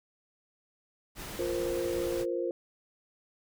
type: noise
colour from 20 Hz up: pink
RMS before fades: -41 dBFS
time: 1.15-2.26 s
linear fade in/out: 50 ms
type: chord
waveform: sine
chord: F suspended fourth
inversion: none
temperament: equal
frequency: 349.2 / 466.2 / 523.3 Hz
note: F4 / Bb4 / C5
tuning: 0 / 0 / 0 cents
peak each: -32 / -35 / -34 dBFS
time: 1.39-2.51 s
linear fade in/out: 2 ms
effects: none